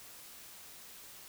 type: silence
effects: white hiss -52 dBFS RMS until 1.28 s